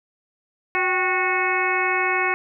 harmonic tone with a mistuned harmonic, 366.3 Hz, F#4, 17 cents flat, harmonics 1 / 2 / 3 / 4 / 5 / 6 / 7, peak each -27 / -27 / -26 / -28 / -27 / -24 / -28 dBFS, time 0.75-2.34 s, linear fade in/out 0 ms, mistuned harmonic 2, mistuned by +78 cents, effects none

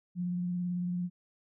sine tone with vibrato, 177.6 Hz, F3, 29 cents sharp, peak -30 dBFS, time 0.15-1.1 s, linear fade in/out 50 ms, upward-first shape sine, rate 18 Hz, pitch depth 21 cents each way, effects none

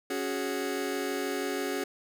sawtooth chord, C# suspended fourth, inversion none, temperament just, 277.2 / 369.6 / 415.8 Hz, C#4 / F#4 / G#4, 0 / -2 / +2 cents, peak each -30 dBFS, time 0.1-1.84 s, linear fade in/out 5 ms, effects none

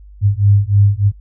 sine beating tone pair, 99.7 / 103 Hz, G2 / G#2, +30 / -14 cents, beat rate 3.3 Hz, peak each -12 dBFS, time 0.21-1.12 s, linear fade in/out 50 ms, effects noise-tail reverb RT60 0.1 s tail -21 dB re dry + added 50 Hz sine -36 dBFS peak until 1.2 s

